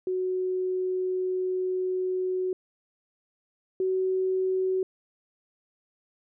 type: tone pair in turn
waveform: sine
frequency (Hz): 370 / 375.2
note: F#4 / F#4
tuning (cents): 0 / +24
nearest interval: unison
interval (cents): 24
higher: second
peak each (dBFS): -25 / -23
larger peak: second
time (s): 0.07-2.53 / 3.8-4.83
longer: first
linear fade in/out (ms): 2
effects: none